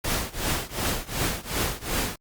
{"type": "noise with tremolo", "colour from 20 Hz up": "pink", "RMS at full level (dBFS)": -24, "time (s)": [0.04, 2.16], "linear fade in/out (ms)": 5, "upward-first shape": "triangle", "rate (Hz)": 2.7, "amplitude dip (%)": 95, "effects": ["Opus 48 kbps"]}